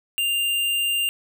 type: tone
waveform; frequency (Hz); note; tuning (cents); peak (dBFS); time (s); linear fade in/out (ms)
square; 2794; F7; 0; -21; 0.18-1.09; 0
effects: none